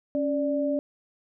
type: tone pair together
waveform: sine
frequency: 277.2 / 587.4 Hz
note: C#4 / D5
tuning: 0 / 0 cents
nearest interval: octave + minor second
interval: 1300 cents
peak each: -26 dBFS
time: 0.15-0.79 s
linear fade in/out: 0 ms
effects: none

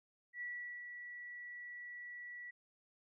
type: tone with ADSR envelope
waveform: sine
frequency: 1946 Hz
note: B6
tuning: 26 cents flat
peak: -40 dBFS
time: 0.33-2.51 s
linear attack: 81 ms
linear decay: 410 ms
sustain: -6 dB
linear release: 10 ms
effects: none

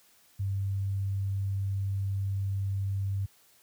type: tone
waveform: sine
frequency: 98 Hz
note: G2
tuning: in tune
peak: -27 dBFS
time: 0.39-3.26 s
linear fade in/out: 10 ms
effects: white hiss -62 dBFS RMS until 3.62 s + high-pass 60 Hz 12 dB/octave

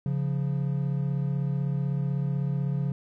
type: tone pair together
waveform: triangle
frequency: 138.59 / 174.61 Hz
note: C#3 / F3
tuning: 0 / 0 cents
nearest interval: major third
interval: 400 cents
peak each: -24 / -29 dBFS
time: 0.06-2.92 s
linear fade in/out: 2 ms
effects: none

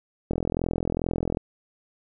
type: click train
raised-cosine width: 2 ms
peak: -12 dBFS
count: 46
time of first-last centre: 0.31-1.371 s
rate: 42.4 Hz
effects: none

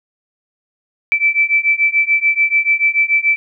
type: beating tone pair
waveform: sine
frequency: 2319 / 2325.9 Hz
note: D7 / D7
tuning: -22 / -17 cents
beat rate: 6.9 Hz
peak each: -15 / -14 dBFS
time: 1.12-3.36 s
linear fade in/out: 0 ms
effects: none

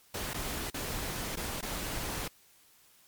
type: noise with dropouts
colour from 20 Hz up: pink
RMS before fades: -36 dBFS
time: 0.14-2.28 s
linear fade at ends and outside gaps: 5 ms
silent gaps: 0.335-0.342 / 0.702-0.742 / 1.358-1.37 / 1.611-1.626 s
effects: white hiss -62 dBFS RMS until 3.07 s + MP3 96 kbps

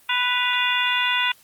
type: harmonic tone with a mistuned harmonic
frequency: 493.9 Hz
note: B4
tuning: in tune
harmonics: 2 / 3 / 4 / 5 / 6 / 7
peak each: -26 / -26 / -26 / -26 / -26 / -26 dBFS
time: 0.09-1.32 s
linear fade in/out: 5 ms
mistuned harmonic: 6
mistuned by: -94 cents
effects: white hiss -54 dBFS RMS until 1.43 s + Opus 24 kbps

